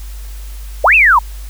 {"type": "linear two-way sweep", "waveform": "sine", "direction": "up then down", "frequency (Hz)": [466.2, 2733, 883], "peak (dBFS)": -5, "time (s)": [0.84, 1.19], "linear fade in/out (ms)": 5, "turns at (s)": 0.95, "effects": ["added 50 Hz sine -25 dBFS peak until 1.49 s", "white hiss -40 dBFS RMS until 1.49 s"]}